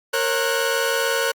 sawtooth tone cluster, 462.9 / 543 / 1475 Hz, A#4 / C#5 / F#6, -12 / -36 / -6 cents, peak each -20 dBFS, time 0.13-1.32 s, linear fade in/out 10 ms, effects Opus 48 kbps

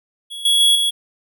square tone with level steps, 3348 Hz, G#7, 13 cents sharp, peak -29 / -13 / -11 / -16 dBFS, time 0.3-0.91 s, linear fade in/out 20 ms, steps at 0.45 / 0.6 / 0.75 s, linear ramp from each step 5 ms, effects none

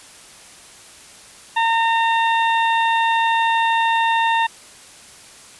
harmonic tone, 913 Hz, A#5, 36 cents flat, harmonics 1 / 2 / 3 / 4, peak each -16 / -22 / -26 / -28 dBFS, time 1.56-4.47 s, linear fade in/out 10 ms, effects white hiss -43 dBFS RMS until 5.59 s + resampled to 24000 Hz

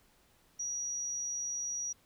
sine tone, 5780 Hz, F#8, 41 cents flat, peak -34 dBFS, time 0.59-1.93 s, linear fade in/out 10 ms, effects pink hiss -67 dBFS RMS until 2.05 s

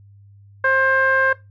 sawtooth tone with low-pass filter, 530 Hz, C5, 22 cents sharp, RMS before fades -17 dBFS, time 0.64-1.33 s, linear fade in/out 5 ms, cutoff 1500 Hz, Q 8.7, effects noise-tail reverb RT60 0.2 s tail -18 dB re dry + added 100 Hz sine -44 dBFS peak until 1.5 s

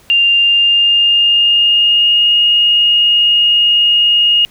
sine tone with pitch glide, 2794 to 2858 Hz, F7 to F7, 0 to +39 cents, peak -7 dBFS, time 0.1-4.45 s, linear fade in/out 0 ms, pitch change +39 cents, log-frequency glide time 0.32-2.34 s, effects pink hiss -46 dBFS RMS until 4.5 s

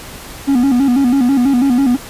triangle tone with vibrato, 259.8 Hz, C4, 12 cents flat, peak -7 dBFS, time 0.47-1.97 s, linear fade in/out 20 ms, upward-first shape square, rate 6.1 Hz, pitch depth 110 cents each way, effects pink hiss -32 dBFS RMS until 2.09 s + resampled to 32000 Hz

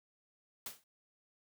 white noise with exponential decay, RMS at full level -39 dBFS, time 0.66-0.84 s, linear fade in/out 2 ms, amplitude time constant 38 ms, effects none

